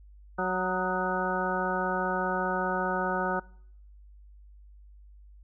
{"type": "harmonic tone with a mistuned harmonic", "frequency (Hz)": 185, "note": "F#3", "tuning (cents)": 0, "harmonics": [1, 2, 3, 4, 5, 7, 8], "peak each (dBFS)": [-34, -34, -34, -34, -34, -34, -34], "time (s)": [0.38, 3.4], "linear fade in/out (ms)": 10, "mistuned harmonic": 7, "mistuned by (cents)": -51, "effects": ["noise-tail reverb RT60 0.7 s tail -24 dB re dry", "added 50 Hz sine -49 dBFS peak until 5.43 s"]}